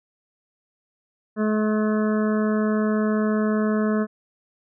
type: harmonic tone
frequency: 214.4 Hz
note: A3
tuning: 45 cents flat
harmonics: 1 / 2 / 3 / 5 / 6 / 7 / 8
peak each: -20 / -26 / -30 / -34 / -36 / -37 / -38 dBFS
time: 1.36-4.07 s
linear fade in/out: 50 ms
effects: none